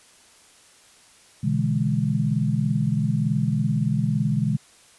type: chord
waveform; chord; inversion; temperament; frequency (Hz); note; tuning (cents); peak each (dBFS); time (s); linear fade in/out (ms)
sine; E dominant seventh; second; equal; 123.47 / 146.83 / 164.81 / 207.7; B2 / D3 / E3 / G#3; 0 / 0 / 0 / 0; -25 / -24 / -27 / -25; 1.43-4.57; 10
effects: white hiss -53 dBFS RMS until 4.98 s + resampled to 24000 Hz